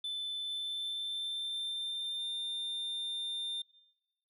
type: tone with pitch glide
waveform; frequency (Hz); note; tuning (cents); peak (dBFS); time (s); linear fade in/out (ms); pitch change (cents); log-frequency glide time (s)
sine; 3520 to 3600; A7 to A7; 0 to +39; -32; 0.04-3.62; 5; +39; 0.39-2.24
effects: noise-tail reverb RT60 1.0 s tail -21 dB re dry + tanh soft clip ceiling -34 dBFS